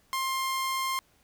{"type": "tone", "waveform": "sawtooth", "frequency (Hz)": 1058, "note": "C6", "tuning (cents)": 19, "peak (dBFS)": -24, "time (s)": [0.13, 0.99], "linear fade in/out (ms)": 0, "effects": ["pink hiss -65 dBFS RMS until 1.23 s"]}